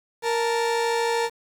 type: tone pair together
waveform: 30% pulse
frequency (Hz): 466.2 / 879.5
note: A#4 / A5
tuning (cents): 0 / -1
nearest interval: major seventh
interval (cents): 1099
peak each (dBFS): -20 / -25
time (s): 0.22-1.3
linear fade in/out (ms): 50
effects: low-pass 9000 Hz 12 dB/octave + 8-bit